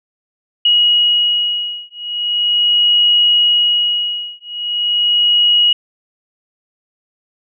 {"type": "beating tone pair", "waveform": "sine", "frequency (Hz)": [2900, 2900.4], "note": ["F#7", "F#7"], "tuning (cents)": [-35, -35], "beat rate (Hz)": 0.4, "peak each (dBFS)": -14, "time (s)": [0.65, 5.73], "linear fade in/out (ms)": 5, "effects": []}